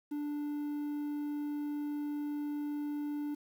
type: tone with quantisation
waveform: triangle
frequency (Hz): 293.7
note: D4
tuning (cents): 0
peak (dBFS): -32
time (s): 0.11-3.35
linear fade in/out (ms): 10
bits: 10
effects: none